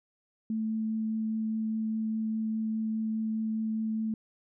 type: tone with vibrato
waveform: sine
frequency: 220 Hz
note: A3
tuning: in tune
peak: -28 dBFS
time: 0.5-4.14 s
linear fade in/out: 2 ms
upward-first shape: triangle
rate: 4.9 Hz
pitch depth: 8 cents each way
effects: none